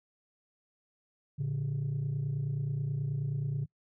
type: tone pair together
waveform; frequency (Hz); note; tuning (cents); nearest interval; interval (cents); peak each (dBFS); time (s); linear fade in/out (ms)
sine; 113.4 / 142.77; A#2 / D3; -47 / -49; major third; 398; -34 / -29; 1.38-3.66; 20
effects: noise-tail reverb RT60 0.1 s tail -25 dB re dry + tanh soft clip ceiling -27 dBFS